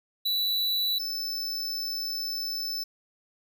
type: tone pair in turn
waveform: square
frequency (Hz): 3951 / 5274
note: B7 / E8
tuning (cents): 0 / 0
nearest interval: perfect fourth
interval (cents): 500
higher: second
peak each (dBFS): -25 / -30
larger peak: first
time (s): 0.25-0.99 / 0.99-2.84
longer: second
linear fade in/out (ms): 10
effects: none